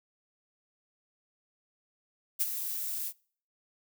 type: noise with ADSR envelope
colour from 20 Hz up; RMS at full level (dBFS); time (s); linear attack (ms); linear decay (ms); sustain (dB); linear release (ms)
violet; -26; 2.39-3.13; 24; 34; -9; 55
effects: noise-tail reverb RT60 0.5 s tail -25 dB re dry